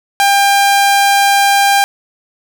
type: tone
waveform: sawtooth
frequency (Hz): 798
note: G5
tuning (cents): +31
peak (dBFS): -4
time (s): 0.2-1.84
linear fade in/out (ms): 0
effects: none